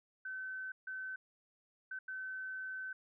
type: tone bursts at uneven times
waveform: sine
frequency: 1527 Hz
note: G6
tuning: 46 cents flat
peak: -40 dBFS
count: 4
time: 0.25-0.72 / 0.87-1.16 / 1.91-1.99 / 2.08-2.93 s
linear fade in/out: 5 ms
effects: none